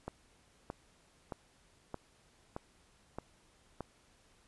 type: click train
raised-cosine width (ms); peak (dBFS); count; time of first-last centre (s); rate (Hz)
1; -25; 7; 0.08-3.807; 1.61
effects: pink hiss -67 dBFS RMS until 4.47 s + resampled to 24000 Hz